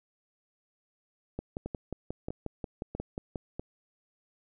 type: two click trains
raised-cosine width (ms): 2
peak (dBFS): -22 / -21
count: 4 / 12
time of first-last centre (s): 1.66-3.595 / 1.39-3.358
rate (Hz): 1.55 / 5.59
effects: none